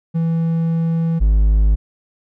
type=tone pair in turn; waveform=triangle; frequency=164.81 / 52.18 Hz; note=E3 / G#1; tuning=0 / +9 cents; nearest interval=octave + minor sixth; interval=1991 cents; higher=first; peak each=-13 / -8 dBFS; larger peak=second; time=0.14-1.2 / 1.2-1.76 s; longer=first; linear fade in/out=20 ms; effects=none